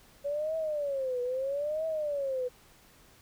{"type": "tone with vibrato", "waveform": "sine", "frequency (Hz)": 562, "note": "C#5", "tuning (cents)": 24, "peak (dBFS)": -29, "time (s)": [0.24, 2.49], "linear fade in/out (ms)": 20, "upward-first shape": "triangle", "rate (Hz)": 0.77, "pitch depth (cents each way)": 250, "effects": ["pink hiss -59 dBFS RMS until 3.21 s"]}